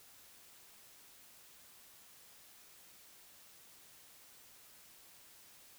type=silence; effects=white hiss -60 dBFS RMS until 5.78 s